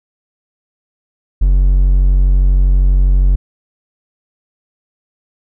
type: tone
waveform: triangle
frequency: 46.25 Hz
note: F#1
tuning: in tune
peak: -5 dBFS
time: 1.41-3.36 s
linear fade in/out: 10 ms
effects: none